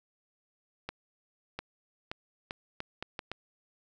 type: accelerating click train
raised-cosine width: 0.3 ms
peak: -20 dBFS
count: 8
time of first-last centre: 0.89-3.316 s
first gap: 700 ms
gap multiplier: 0.75
effects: none